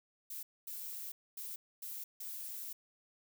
violet noise bursts at uneven times, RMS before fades -44 dBFS, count 5, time 0.3-0.43 / 0.67-1.12 / 1.37-1.56 / 1.82-2.04 / 2.2-2.73 s, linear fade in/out 5 ms, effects none

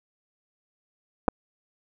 clicks, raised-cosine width 1 ms, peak -7 dBFS, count 2, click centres 1.281 / 1.285 s, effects none

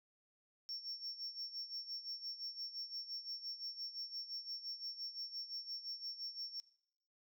sine tone with tremolo, 5460 Hz, F8, 40 cents flat, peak -39 dBFS, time 0.69-6.6 s, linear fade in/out 0 ms, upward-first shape sine, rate 5.8 Hz, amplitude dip 75%, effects noise-tail reverb RT60 0.7 s tail -19 dB re dry + tanh soft clip ceiling -38 dBFS

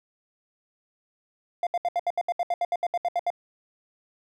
triangle tone bursts, 698.5 Hz, F5, in tune, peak -20 dBFS, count 16, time 1.63-3.303 s, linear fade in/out 2 ms, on 38 ms, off 71 ms, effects none

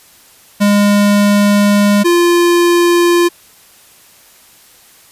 square tone pair in turn, 204.3 / 346.9 Hz, G#3 / F4, -28 / -12 cents, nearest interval major sixth, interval 916 cents, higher second, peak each -8 dBFS, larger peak neither, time 0.6-2.04 / 2.04-3.29 s, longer first, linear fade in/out 20 ms, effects white hiss -44 dBFS RMS until 5.11 s + resampled to 32000 Hz

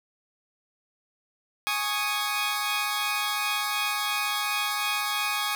15% pulse chord, Ab suspended fourth, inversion none, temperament equal, 830.6 / 1108.7 / 1244.5 Hz, Ab5 / Db6 / Eb6, 0 / 0 / 0 cents, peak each -24 dBFS, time 1.67-5.55 s, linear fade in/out 0 ms, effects none

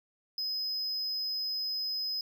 triangle tone, 5060 Hz, D#8, 28 cents sharp, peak -30 dBFS, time 0.38-2.21 s, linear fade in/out 2 ms, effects none

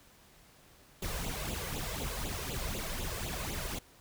pink noise with flanger, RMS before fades -37 dBFS, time 1.02-3.79 s, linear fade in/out 5 ms, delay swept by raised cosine 0.27 to 1.97 ms, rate 4 Hz, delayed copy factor +0.75, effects pink hiss -60 dBFS RMS until 4 s

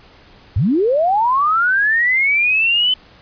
sine linear sweep, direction up, 74.9 to 3053 Hz, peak -12 dBFS, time 0.56-2.94 s, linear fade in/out 5 ms, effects pink hiss -46 dBFS RMS until 3.21 s + resampled to 11025 Hz

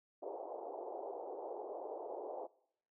pink band-pass noise, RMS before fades -45 dBFS, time 0.22-2.47 s, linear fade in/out 10 ms, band 370 to 850 Hz, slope 48 dB/octave, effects noise-tail reverb RT60 0.7 s tail -22 dB re dry

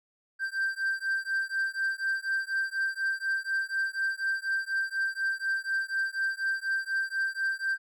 triangle beating tone pair, 1568 / 1572.1 Hz, G6 / G6, 0 / +5 cents, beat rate 4.1 Hz, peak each -29 dBFS, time 0.39-7.78 s, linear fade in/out 50 ms, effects none

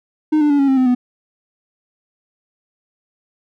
triangle tone with pitch steps, 307.4 / 296.6 / 286.2 / 276.1 / 266.4 / 257 / 248 Hz, D#4 / D4 / D4 / C#4 / C4 / C4 / B3, -21 / +17 / -45 / -7 / +31 / -31 / +7 cents, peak -9 dBFS, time 0.32-0.95 s, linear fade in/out 10 ms, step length 90 ms, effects none

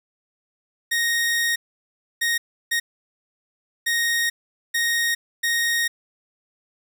sawtooth tone bursts at uneven times, 1864.7 Hz, A#6, in tune, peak -16 dBFS, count 6, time 0.91-1.56 / 2.21-2.38 / 2.71-2.8 / 3.86-4.3 / 4.74-5.15 / 5.43-5.88 s, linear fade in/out 10 ms, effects 9-bit

